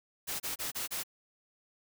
white noise bursts, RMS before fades -36 dBFS, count 5, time 0.27-1.036 s, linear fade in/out 20 ms, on 130 ms, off 29 ms, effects none

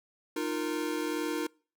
square chord, Eb suspended second, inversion none, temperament equal with one note detuned, 307.2 / 349.2 / 466.2 Hz, Eb4 / F4 / Bb4, -22 / 0 / 0 cents, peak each -34 / -36 / -37 dBFS, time 0.36-1.47 s, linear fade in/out 5 ms, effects noise-tail reverb RT60 0.4 s tail -25 dB re dry

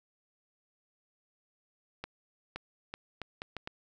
accelerating click train, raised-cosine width 0.3 ms, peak -22 dBFS, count 7, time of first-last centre 2.04-3.674 s, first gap 520 ms, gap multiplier 0.73, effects none

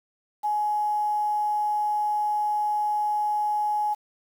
sine tone with quantisation, 840 Hz, G#5, 19 cents sharp, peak -22 dBFS, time 0.43-3.95 s, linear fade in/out 20 ms, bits 8, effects none

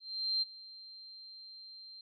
sine tone with ADSR envelope, 4153 Hz, C8, 14 cents flat, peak -28 dBFS, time 0-2.01 s, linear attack 420 ms, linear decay 21 ms, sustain -20 dB, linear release 3 ms, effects none

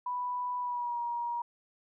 sine tone with pitch glide, 987.8 to 950.3 Hz, B5 to A#5, 0 to +33 cents, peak -31 dBFS, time 0.06-1.42 s, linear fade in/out 5 ms, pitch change -67 cents, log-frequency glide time 0.59-0.99 s, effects none

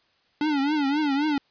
square tone with vibrato, 289.6 Hz, D4, 24 cents flat, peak -22 dBFS, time 0.41-1.38 s, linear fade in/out 2 ms, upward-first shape triangle, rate 3.8 Hz, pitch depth 140 cents each way, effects white hiss -65 dBFS RMS until 1.5 s + resampled to 11025 Hz

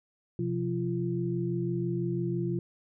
sine tone cluster, 128.3 / 174.3 / 344.3 Hz, C3 / F3 / F4, -34 / -3 / -25 cents, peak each -32 / -32 / -32 dBFS, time 0.39-2.59 s, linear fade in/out 2 ms, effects none

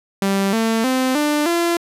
sawtooth tone with pitch steps, 196 / 225.1 / 258.6 / 297.1 / 341.3 Hz, G3 / A3 / C4 / D4 / F4, 0 / +40 / -20 / +20 / -40 cents, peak -12 dBFS, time 0.22-1.77 s, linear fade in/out 2 ms, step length 310 ms, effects resampled to 32000 Hz

